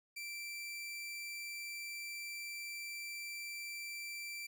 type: tone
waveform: sawtooth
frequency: 2343 Hz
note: D7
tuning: 5 cents flat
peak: -39 dBFS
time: 0.16-4.47 s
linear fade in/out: 10 ms
effects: none